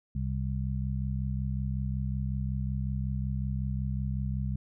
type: harmonic tone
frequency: 65.41 Hz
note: C2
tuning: in tune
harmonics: 1 / 2 / 3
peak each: -32 / -32 / -36 dBFS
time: 0.15-4.56 s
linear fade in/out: 5 ms
effects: none